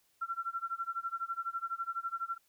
sine tone with tremolo, 1359 Hz, F6, 48 cents flat, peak -31 dBFS, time 0.21-2.38 s, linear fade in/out 10 ms, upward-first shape sine, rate 12 Hz, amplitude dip 95%, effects white hiss -72 dBFS RMS until 2.48 s

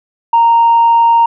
sine tone, 928 Hz, A#5, 8 cents flat, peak -4 dBFS, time 0.33-1.26 s, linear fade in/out 5 ms, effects tanh soft clip ceiling -2 dBFS

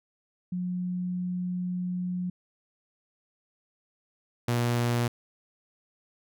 sine / sawtooth tone pair in turn, 180.1 / 119.65 Hz, F#3 / A#2, -46 / +46 cents, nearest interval perfect fifth, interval 708 cents, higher first, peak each -28 / -20 dBFS, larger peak second, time 0.52-2.3 / 4.48-5.08 s, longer first, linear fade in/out 5 ms, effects none

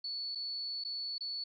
sine tone with dropouts, 4436 Hz, C#8, in tune, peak -36 dBFS, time 0.04-1.44 s, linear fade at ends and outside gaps 5 ms, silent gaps 0.35-0.355 / 0.839-0.848 / 1.182-1.207 s, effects none

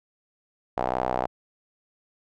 sawtooth tone with band-pass filter, 63 Hz, B1, 35 cents sharp, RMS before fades -27 dBFS, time 0.77-1.27 s, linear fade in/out 5 ms, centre 750 Hz, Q 3.1, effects none

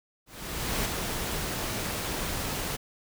pink noise with ADSR envelope, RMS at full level -28 dBFS, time 0.26-2.77 s, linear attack 590 ms, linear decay 12 ms, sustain -4 dB, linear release 17 ms, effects none

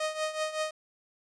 sawtooth tone with tremolo, 622 Hz, D#5, 1 cent flat, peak -23 dBFS, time 0-0.71 s, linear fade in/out 5 ms, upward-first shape triangle, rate 5.3 Hz, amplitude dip 80%, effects resampled to 22050 Hz + 10-bit

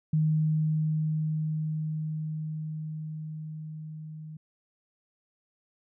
sine tone with level ramp, 155.56 Hz, D#3, in tune, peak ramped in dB -21 to -39 dBFS, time 0.13-4.37 s, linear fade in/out 5 ms, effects none

